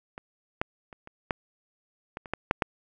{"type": "clicks", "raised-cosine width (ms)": 0.5, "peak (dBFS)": [-24, -11, -29, -29, -11, -20, -26, -13, -6, -8], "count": 10, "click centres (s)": [0.179, 0.615, 0.928, 1.074, 1.308, 2.171, 2.258, 2.336, 2.511, 2.622], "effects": []}